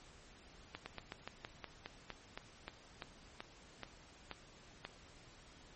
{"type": "slowing click train", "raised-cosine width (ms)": 0.3, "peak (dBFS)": -27, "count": 16, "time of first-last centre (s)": [0.75, 4.851], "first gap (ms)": 110, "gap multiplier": 1.12, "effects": ["pink hiss -60 dBFS RMS until 5.75 s", "MP3 32 kbps"]}